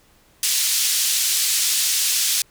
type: band-pass noise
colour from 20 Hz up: white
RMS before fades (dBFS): -20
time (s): 0.43-2.42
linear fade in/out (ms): 2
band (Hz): 3300 to 9300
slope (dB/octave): 12
effects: pink hiss -56 dBFS RMS until 2.5 s